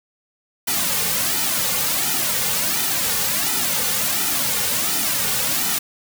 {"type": "noise with flanger", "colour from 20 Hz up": "white", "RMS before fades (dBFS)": -21, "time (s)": [0.67, 5.79], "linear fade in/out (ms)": 10, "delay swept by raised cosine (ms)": [1.8, 3.1], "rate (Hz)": 1.4, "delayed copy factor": -0.75, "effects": []}